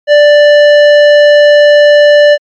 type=tone with hard clipping; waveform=sine; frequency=588 Hz; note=D5; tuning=2 cents sharp; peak=-3 dBFS; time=0.07-2.38 s; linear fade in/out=50 ms; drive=15 dB; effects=low-pass 4000 Hz 12 dB/octave + MP3 64 kbps